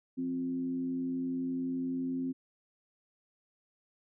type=tone with frequency modulation; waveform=sine; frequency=261.6 Hz; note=C4; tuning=in tune; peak=-31 dBFS; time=0.17-2.33 s; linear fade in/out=20 ms; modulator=88.2 Hz; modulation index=0.4; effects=none